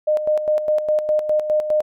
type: tone with tremolo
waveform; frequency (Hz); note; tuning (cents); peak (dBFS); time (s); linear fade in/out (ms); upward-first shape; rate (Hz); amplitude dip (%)
sine; 610; D#5; -34; -14; 0.07-1.82; 10; square; 4.9; 60
effects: none